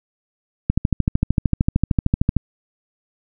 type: click train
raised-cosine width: 5 ms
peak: -3 dBFS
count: 23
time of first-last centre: 0.7-2.367 s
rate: 13.2 Hz
effects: none